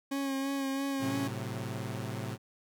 40% pulse tone with vibrato, 273.2 Hz, C#4, 25 cents flat, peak -30 dBFS, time 0.11-1.28 s, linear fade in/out 10 ms, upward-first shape sine, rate 3 Hz, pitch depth 25 cents each way
sawtooth chord, F# diminished, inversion first, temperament equal, 110 / 130.81 / 185 Hz, A2 / C3 / F#3, 0 / 0 / 0 cents, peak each -34 / -35 / -39 dBFS, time 0.99-2.38 s, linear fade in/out 50 ms
effects none

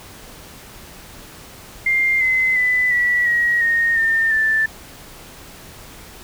sine tone with pitch steps, 2100 / 2048 / 1998.2 / 1949.2 / 1901.4 / 1854.7 / 1809.2 / 1764.9 Hz, C7 / C7 / B6 / B6 / A#6 / A#6 / A6 / A6, +6 / -38 / +20 / -23 / +34 / -9 / +48 / +5 cents, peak -14 dBFS, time 1.86-4.66 s, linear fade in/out 5 ms, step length 350 ms, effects pink hiss -40 dBFS RMS until 6.23 s

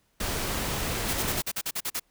pink noise, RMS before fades -30 dBFS, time 0.2-1.41 s, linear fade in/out 5 ms
white noise bursts, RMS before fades -30 dBFS, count 10, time 1.08-1.998 s, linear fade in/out 10 ms, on 54 ms, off 42 ms
effects pink hiss -69 dBFS RMS until 2.1 s

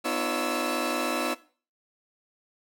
20% pulse tone cluster, 249.7 / 305.9 / 346.3 / 562 / 1319 Hz, B3 / D#4 / F4 / C#5 / E6, +19 / -29 / -15 / +24 / +1 cents, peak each -28 dBFS, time 0.04-1.35 s, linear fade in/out 20 ms, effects noise-tail reverb RT60 0.4 s tail -18 dB re dry

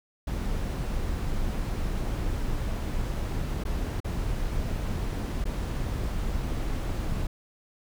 brown noise with dropouts, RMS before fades -29 dBFS, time 0.27-7.27 s, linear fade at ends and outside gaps 5 ms, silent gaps 3.638-3.651 / 4.003-4.044 / 5.442-5.453 s, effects none

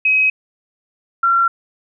sine tone pair in turn, 2539 / 1366.9 Hz, D#7 / F6, +34 / -38 cents, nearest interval major seventh, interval 1072 cents, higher first, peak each -11 dBFS, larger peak neither, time 0.05-0.3 / 1.23-1.48 s, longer neither, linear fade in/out 5 ms, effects none

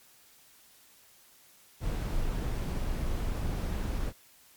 brown noise, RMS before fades -31 dBFS, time 1.8-4.13 s, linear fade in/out 50 ms, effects white hiss -59 dBFS RMS until 4.56 s + MP3 96 kbps

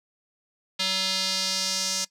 square tone with band-pass filter sweep, 189.6 Hz, F#3, 43 cents sharp, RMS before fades -27 dBFS, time 0.79-2.05 s, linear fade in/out 10 ms, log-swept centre 3900 to 6000 Hz, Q 2.5, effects noise-tail reverb RT60 0.1 s tail -19 dB re dry

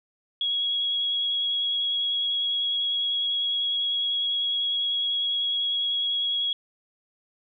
sine tone with vibrato, 3322 Hz, G#7, in tune, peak -23 dBFS, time 0.41-6.53 s, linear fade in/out 2 ms, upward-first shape triangle, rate 10 Hz, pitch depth 12 cents each way, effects none

